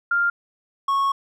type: tone pair in turn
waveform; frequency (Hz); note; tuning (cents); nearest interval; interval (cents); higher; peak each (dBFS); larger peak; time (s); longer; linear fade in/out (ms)
sine / triangle; 1398 / 1101.4; F6 / C#6; +1 / -11; major third; 412; first; -17 / -16; second; 0.11-0.3 / 0.88-1.12; second; 5
effects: none